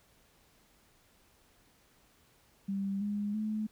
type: tone with pitch steps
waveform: sine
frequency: 196.6 / 205.7 / 215.1 Hz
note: G3 / G#3 / A3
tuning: +5 / -16 / -39 cents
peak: -31 dBFS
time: 2.68-3.67 s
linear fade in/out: 10 ms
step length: 330 ms
effects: pink hiss -66 dBFS RMS until 3.71 s